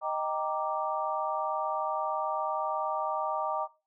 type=chord; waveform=sine; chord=Eb major seventh; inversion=none; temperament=equal; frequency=622.3 / 784 / 932.3 / 1174.7 Hz; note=Eb5 / G5 / Bb5 / D6; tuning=0 / 0 / 0 / 0 cents; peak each=-34 dBFS; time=0.01-3.68 s; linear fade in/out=50 ms; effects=noise-tail reverb RT60 0.3 s tail -18 dB re dry